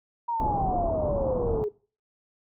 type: exponential sweep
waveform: sine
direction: down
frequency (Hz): 957 to 412.1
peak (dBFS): -25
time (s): 0.28-1.69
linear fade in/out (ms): 10
type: low-pass noise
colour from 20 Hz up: pink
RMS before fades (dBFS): -30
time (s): 0.4-1.64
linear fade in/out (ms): 0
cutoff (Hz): 1000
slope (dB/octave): 48
effects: noise-tail reverb RT60 0.4 s tail -22 dB re dry